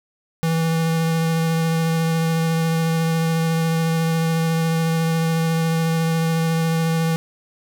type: tone with vibrato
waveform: square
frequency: 163.4 Hz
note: E3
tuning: 15 cents flat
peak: -18 dBFS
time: 0.43-7.16 s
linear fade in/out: 0 ms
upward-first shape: triangle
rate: 14 Hz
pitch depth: 14 cents each way
effects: none